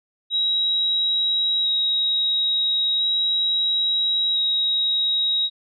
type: tone with vibrato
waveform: sine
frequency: 3825 Hz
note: A#7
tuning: 44 cents sharp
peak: -18 dBFS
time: 0.3-5.5 s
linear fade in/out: 50 ms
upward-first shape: square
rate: 0.37 Hz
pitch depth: 8 cents each way
effects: none